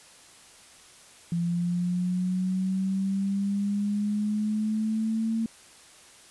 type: linear sweep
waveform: sine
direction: up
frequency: 170 to 226.4 Hz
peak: -24 dBFS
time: 1.32-5.46 s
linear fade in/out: 2 ms
effects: white hiss -52 dBFS RMS until 6.3 s + resampled to 24000 Hz